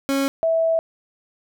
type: tone pair in turn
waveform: 30% pulse / sine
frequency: 274.3 / 654.2 Hz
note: C#4 / E5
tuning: -18 / -13 cents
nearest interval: octave + minor third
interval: 1505 cents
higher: second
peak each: -16 dBFS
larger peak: neither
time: 0.09-0.28 / 0.43-0.79 s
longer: second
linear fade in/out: 0 ms
effects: none